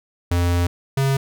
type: tone pair in turn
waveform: square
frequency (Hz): 87.31 / 135.99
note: F2 / C#3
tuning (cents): 0 / -33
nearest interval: minor sixth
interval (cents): 767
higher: second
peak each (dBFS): -17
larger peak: neither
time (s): 0.31-0.67 / 0.97-1.17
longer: first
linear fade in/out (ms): 5
effects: none